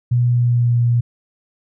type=tone with pitch glide; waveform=sine; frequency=121.7 to 119.47 Hz; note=B2 to A#2; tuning=-25 to +43 cents; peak=-12 dBFS; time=0.11-1.01 s; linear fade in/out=10 ms; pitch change=-32 cents; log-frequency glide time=0.29-0.79 s; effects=none